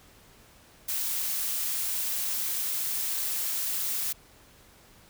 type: noise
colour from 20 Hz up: blue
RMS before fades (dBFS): -30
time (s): 0.88-4.13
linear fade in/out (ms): 10
effects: pink hiss -56 dBFS RMS until 5.09 s